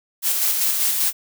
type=noise with tremolo; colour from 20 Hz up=blue; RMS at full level=-19 dBFS; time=0.22-1.13 s; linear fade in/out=50 ms; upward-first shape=square; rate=5.1 Hz; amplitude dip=30%; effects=none